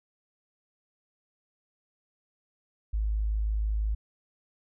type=tone; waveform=sine; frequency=53 Hz; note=G#1; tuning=36 cents sharp; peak=-25 dBFS; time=2.93-3.95 s; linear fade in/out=10 ms; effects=none